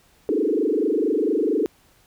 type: tone with frequency modulation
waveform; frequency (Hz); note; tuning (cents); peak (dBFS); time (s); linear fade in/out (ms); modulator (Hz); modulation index
sine; 370.8; F#4; +4; -18; 0.29-1.66; 0; 24.4; 3.7
effects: pink hiss -58 dBFS RMS until 2.06 s